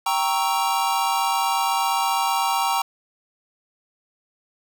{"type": "chord", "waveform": "square", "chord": "G diminished seventh", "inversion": "none", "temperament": "equal", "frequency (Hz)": [784, 932.3, 1108.7, 1318.5], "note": ["G5", "Bb5", "Db6", "Fb6"], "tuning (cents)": [0, 0, 0, 0], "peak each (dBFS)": [-25, -24, -28, -30], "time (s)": [0.06, 2.82], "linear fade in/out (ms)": 5, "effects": []}